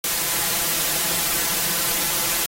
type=noise with comb filter; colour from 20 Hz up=white; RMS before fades=-22 dBFS; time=0.04-2.46 s; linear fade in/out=2 ms; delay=5.9 ms; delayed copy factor=+0.7; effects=AAC 48 kbps